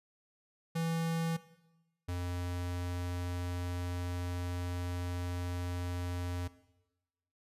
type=tone pair in turn; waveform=square; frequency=164.81 / 88.63 Hz; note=E3 / F2; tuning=0 / +26 cents; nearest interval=major seventh; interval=1074 cents; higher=first; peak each=-32 / -35 dBFS; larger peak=first; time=0.75-1.37 / 2.08-6.48 s; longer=second; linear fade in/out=10 ms; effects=noise-tail reverb RT60 1.0 s tail -17 dB re dry + resampled to 32000 Hz